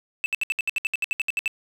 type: tone bursts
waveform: triangle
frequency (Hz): 2637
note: E7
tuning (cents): 0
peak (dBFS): -19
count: 15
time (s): 0.24-1.478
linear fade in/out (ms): 0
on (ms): 20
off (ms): 67
effects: none